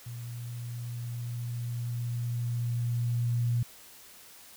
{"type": "tone with level ramp", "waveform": "sine", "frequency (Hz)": 119.4, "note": "A#2", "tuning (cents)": 42, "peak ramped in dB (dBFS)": [-37, -24], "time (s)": [0.06, 3.63], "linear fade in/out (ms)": 5, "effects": ["white hiss -52 dBFS RMS until 4.56 s"]}